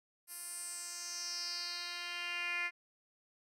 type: tone with band-pass filter sweep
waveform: 10% pulse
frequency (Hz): 349.2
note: F4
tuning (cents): 0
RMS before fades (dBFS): -41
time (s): 0.27-2.71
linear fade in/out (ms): 50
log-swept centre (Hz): 11000 to 2200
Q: 4.3
effects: none